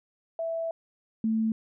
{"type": "tone pair in turn", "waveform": "sine", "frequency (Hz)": [659.3, 221.7], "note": ["E5", "A3"], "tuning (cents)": [0, 13], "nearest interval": "octave + perfect fifth", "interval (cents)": 1887, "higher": "first", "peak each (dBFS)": [-28, -23], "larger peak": "second", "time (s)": [[0.39, 0.71], [1.24, 1.52]], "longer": "first", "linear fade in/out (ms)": 2, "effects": []}